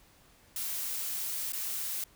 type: noise with dropouts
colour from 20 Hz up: blue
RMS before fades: -35 dBFS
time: 0.56-2.04 s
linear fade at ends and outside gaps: 2 ms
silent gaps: 1.522-1.532 s
effects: pink hiss -61 dBFS RMS until 2.15 s